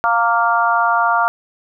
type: harmonic tone with a mistuned harmonic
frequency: 233.1 Hz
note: A#3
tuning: in tune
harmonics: 3 / 4 / 5 / 6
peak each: -18 / -18 / -18 / -18 dBFS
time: 0.04-1.28 s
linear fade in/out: 0 ms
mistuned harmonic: 4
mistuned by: -18 cents
effects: none